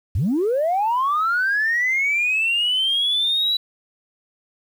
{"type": "linear sweep", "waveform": "sine", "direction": "up", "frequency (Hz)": [70, 3951], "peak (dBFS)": -16, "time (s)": [0.15, 3.57], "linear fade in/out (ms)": 5, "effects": ["tanh soft clip ceiling -14 dBFS", "8-bit"]}